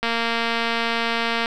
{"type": "click train", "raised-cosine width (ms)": 0.3, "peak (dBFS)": -7, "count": 331, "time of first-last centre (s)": [0.03, 1.459], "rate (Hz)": 231, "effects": []}